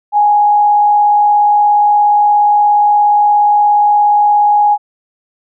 sine tone with frequency modulation, 830 Hz, G#5, 1 cent flat, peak -6 dBFS, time 0.12-4.78 s, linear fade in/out 50 ms, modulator 57 Hz, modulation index 0.23, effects none

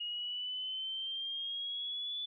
sine exponential sweep, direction up, 2871 to 3479 Hz, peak -36 dBFS, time 0-2.26 s, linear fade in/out 10 ms, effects none

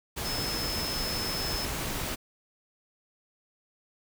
sine tone in noise, 5210 Hz, E8, 21 cents flat, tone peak -33 dBFS, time 0.24-1.66 s, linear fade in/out 20 ms, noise pink, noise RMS -33 dBFS, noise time 0.16-2.16 s, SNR -3 dB, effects none

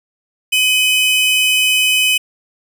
45% pulse tone pair together, 2523 / 3000 Hz, D#7 / F#7, +23 / +23 cents, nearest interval minor third, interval 300 cents, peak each -14 dBFS, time 0.52-2.18 s, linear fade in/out 10 ms, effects none

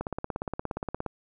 click train, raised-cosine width 1 ms, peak -17 dBFS, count 19, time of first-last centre 0.01-1.063 s, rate 17.1 Hz, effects none

